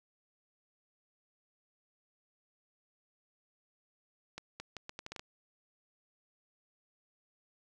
accelerating click train, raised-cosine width 0.2 ms, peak -25 dBFS, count 9, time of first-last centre 4.38-5.195 s, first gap 220 ms, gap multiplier 0.76, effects none

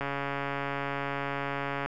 click train, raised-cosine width 0.5 ms, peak -17 dBFS, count 260, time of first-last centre 0.01-1.86 s, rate 140 Hz, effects none

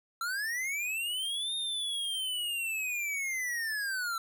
square linear two-way sweep, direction up then down, 1329 to 3691 to 1329 Hz, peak -32 dBFS, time 0.21-4.18 s, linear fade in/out 2 ms, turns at 1.55 s, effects none

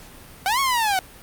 sawtooth linear two-way sweep, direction up then down, 730 to 1117 to 730 Hz, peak -15 dBFS, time 0.46-0.99 s, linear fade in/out 0 ms, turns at 0.6 s, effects pink hiss -44 dBFS RMS until 1.22 s + Opus 48 kbps

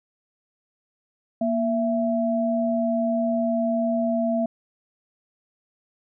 sine tone pair together, 235.5 / 666 Hz, A#3 / E5, +18 / +18 cents, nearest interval octave + tritone, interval 1800 cents, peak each -23 dBFS, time 1.41-4.46 s, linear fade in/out 5 ms, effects none

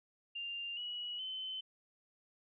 sine tone with pitch steps, 2794 / 2923 / 3057 Hz, F7 / F#7 / G7, 0 / -22 / -44 cents, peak -39 dBFS, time 0.35-1.61 s, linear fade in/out 10 ms, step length 420 ms, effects none

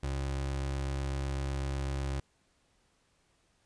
30% pulse tone, 68 Hz, C#2, 33 cents flat, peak -29 dBFS, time 0.03-2.2 s, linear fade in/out 5 ms, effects pink hiss -71 dBFS RMS until 3.65 s + resampled to 22050 Hz

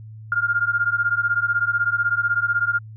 sine beating tone pair, 1400 / 1416 Hz, F6 / F6, +4 / +23 cents, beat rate 16 Hz, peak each -21 dBFS, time 0.32-2.79 s, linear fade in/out 2 ms, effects added 109 Hz sine -36 dBFS peak until 2.96 s

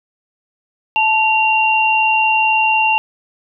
sine tone pair together, 876 / 2762 Hz, A5 / F7, -8 / -20 cents, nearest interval octave + minor sixth, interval 1988 cents, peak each -14 dBFS, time 0.96-2.98 s, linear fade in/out 0 ms, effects none

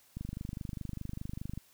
click train, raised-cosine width 5 ms, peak -26 dBFS, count 36, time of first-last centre 0.17-1.576 s, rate 24.9 Hz, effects white hiss -64 dBFS RMS until 1.73 s

